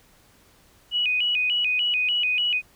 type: tone with vibrato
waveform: sine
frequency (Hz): 2702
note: E7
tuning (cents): +42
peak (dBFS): -20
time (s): 0.91-2.62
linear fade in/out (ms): 50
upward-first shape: square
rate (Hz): 3.4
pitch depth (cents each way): 140
effects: pink hiss -57 dBFS RMS until 2.75 s